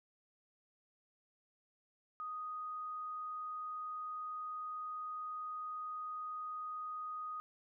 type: tone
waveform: sine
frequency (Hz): 1244.5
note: D#6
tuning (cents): 0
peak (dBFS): -40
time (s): 2.2-7.4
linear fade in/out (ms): 0
effects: none